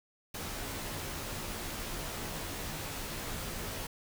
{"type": "noise with comb filter", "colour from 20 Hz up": "pink", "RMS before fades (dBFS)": -39, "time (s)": [0.34, 3.87], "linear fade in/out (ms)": 5, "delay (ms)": 16, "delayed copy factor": -0.65, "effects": []}